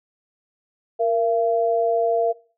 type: tone pair together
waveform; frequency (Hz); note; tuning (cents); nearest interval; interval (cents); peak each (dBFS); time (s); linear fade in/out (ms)
sine; 466.2 / 678.5; A#4 / E5; 0 / +50; tritone; 650; -20; 0.99-2.33; 20
effects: noise-tail reverb RT60 0.4 s tail -21 dB re dry